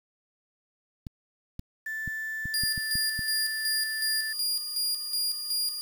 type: clicks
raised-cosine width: 5 ms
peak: -24 dBFS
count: 8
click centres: 1.068 / 1.594 / 2.077 / 2.456 / 2.636 / 2.778 / 2.955 / 3.192 s
type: tone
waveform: sine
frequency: 1760 Hz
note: A6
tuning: in tune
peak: -31 dBFS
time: 1.86-4.33 s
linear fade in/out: 5 ms
type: tone with tremolo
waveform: sawtooth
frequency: 4833 Hz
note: D8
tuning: 49 cents sharp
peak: -23 dBFS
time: 2.54-5.81 s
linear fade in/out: 0 ms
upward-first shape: square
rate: 2.7 Hz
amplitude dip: 55%
effects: 8-bit